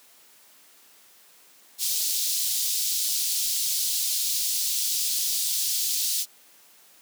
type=high-pass noise; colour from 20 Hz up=pink; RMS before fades=-26 dBFS; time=1.78-6.26 s; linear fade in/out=50 ms; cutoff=4000 Hz; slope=24 dB/octave; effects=white hiss -55 dBFS RMS until 7.01 s + high-pass 200 Hz 12 dB/octave